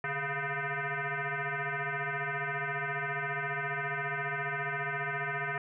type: tone with frequency modulation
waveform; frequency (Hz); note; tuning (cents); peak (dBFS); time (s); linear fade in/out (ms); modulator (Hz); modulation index
sine; 146.83; D3; 0; -31; 0.04-5.58; 2; 279; 7.3
effects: none